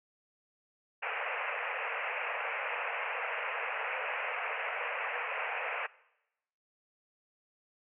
white band-pass noise, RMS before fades -36 dBFS, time 1.02-5.87 s, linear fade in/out 10 ms, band 450 to 2700 Hz, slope 96 dB/octave, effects noise-tail reverb RT60 0.9 s tail -21 dB re dry

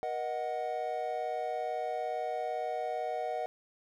triangle chord, D# minor, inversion second, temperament equal with one note detuned, 476 / 622.3 / 740 Hz, A#4 / D#5 / F#5, +36 / 0 / 0 cents, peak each -37 / -35 / -33 dBFS, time 0.03-3.46 s, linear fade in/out 0 ms, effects none

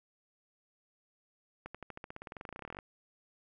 accelerating click train, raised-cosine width 0.5 ms, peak -28 dBFS, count 26, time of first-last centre 1.66-2.788 s, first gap 86 ms, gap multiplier 0.94, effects none

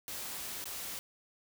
white noise with dropouts, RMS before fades -41 dBFS, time 0.08-0.99 s, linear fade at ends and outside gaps 0 ms, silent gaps 0.641-0.656 s, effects none

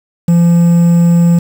triangle tone with quantisation, 171 Hz, F3, 36 cents flat, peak -3 dBFS, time 0.28-1.39 s, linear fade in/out 5 ms, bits 5, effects none

